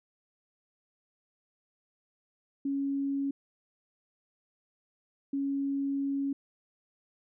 sine tone bursts at uneven times, 277.2 Hz, C#4, in tune, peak -28 dBFS, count 2, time 2.65-3.31 / 5.33-6.33 s, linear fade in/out 5 ms, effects none

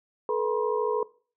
sine tone cluster, 431.6 / 484.7 / 965 / 1052 Hz, A4 / B4 / B5 / C6, -33 / -32 / -40 / +9 cents, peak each -27 / -29 / -31 / -35 dBFS, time 0.29-1.03 s, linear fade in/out 2 ms, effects noise-tail reverb RT60 0.4 s tail -20 dB re dry

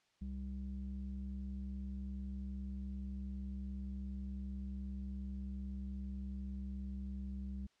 square tone with low-pass filter, 65.9 Hz, C2, 13 cents sharp, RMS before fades -43 dBFS, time 0.21-7.67 s, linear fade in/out 10 ms, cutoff 170 Hz, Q 6.6, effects white hiss -75 dBFS RMS until 7.8 s + low-pass 5000 Hz 12 dB/octave

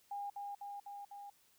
sine tone with echo, 810 Hz, G#5, 43 cents flat, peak -39 dBFS, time 0.11-0.3 s, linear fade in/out 5 ms, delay 250 ms, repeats 4, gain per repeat -2 dB, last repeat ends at 1.3 s, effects white hiss -70 dBFS RMS until 1.58 s

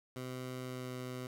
15% pulse tone with pitch glide, 127.7 to 126.6 Hz, C3 to B2, -42 to +43 cents, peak -34 dBFS, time 0.16-1.27 s, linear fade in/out 2 ms, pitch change -15 cents, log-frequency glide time 0.62-0.92 s, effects none

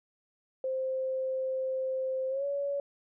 sine tone with pitch glide, 523.3 to 564.1 Hz, C5 to C#5, 0 to +30 cents, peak -29 dBFS, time 0.64-2.8 s, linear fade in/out 2 ms, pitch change +130 cents, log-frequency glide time 2.29-2.45 s, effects none

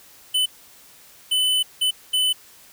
square tone bursts at uneven times, 3013 Hz, F#7, 31 cents sharp, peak -18 dBFS, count 4, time 0.34-0.46 / 1.31-1.63 / 1.81-1.91 / 2.13-2.33 s, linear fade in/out 10 ms, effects white hiss -49 dBFS RMS until 2.72 s

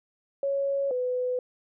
sine tone pair in turn, 554.4 / 500.7 Hz, C#5 / B4, 0 / +24 cents, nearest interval major second, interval 176 cents, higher first, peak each -24 / -25 dBFS, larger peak first, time 0.43-0.91 / 0.91-1.39 s, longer neither, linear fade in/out 2 ms, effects none

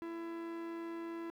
45% pulse tone with amplitude modulation, 334.5 Hz, E4, 25 cents sharp, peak -39 dBFS, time 0.02-1.3 s, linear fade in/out 0 ms, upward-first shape sine, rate 103 Hz, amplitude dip 25%, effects low-pass 2000 Hz 12 dB/octave + 11-bit

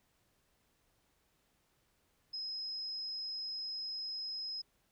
sine tone, 5110 Hz, D#8, 45 cents sharp, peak -38 dBFS, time 2.33-4.62 s, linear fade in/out 10 ms, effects pink hiss -75 dBFS RMS until 4.91 s

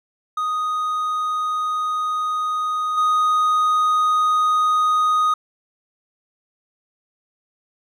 triangle tone with level steps, 1244.5 Hz, D#6, in tune, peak -18 / -13 dBFS, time 0.37-5.34 s, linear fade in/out 5 ms, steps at 2.97 s, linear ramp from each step 10 ms, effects none

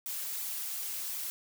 blue noise with flanger, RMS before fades -37 dBFS, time 0.06-1.3 s, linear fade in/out 0 ms, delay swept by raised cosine 0.84 to 6.34 ms, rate 2.7 Hz, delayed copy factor +0.55, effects none

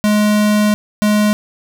square tone bursts at uneven times, 210 Hz, G#3, 19 cents sharp, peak -11 dBFS, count 2, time 0.04-0.74 / 1.02-1.33 s, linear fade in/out 0 ms, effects none

